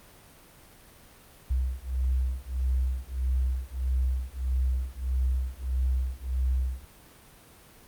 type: beating tone pair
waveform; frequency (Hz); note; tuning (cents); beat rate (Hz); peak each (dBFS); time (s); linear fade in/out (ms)
sine; 63.2 / 64.8; B1 / C2; +41 / -16; 1.6; -28; 1.5-6.85; 10
effects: pink hiss -53 dBFS RMS until 7.87 s + Opus 32 kbps